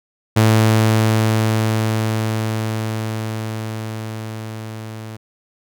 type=tone with level ramp; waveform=sawtooth; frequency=110 Hz; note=A2; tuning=in tune; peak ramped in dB=-6 to -26 dBFS; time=0.36-5.17 s; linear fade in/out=10 ms; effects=none